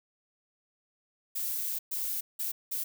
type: noise bursts at uneven times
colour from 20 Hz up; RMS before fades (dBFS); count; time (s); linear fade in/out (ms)
violet; -33; 4; 1.35-1.79 / 1.91-2.21 / 2.39-2.52 / 2.71-2.84; 10
effects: none